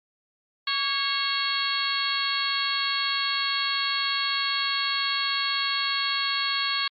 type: harmonic tone with a mistuned harmonic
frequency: 548 Hz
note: C#5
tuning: 20 cents flat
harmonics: 2 / 3 / 4 / 5 / 6 / 7 / 8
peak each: -31 / -32 / -33 / -34 / -31 / -33 / -29 dBFS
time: 0.67-6.88 s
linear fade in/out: 5 ms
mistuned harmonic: 2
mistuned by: +51 cents
effects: Opus 48 kbps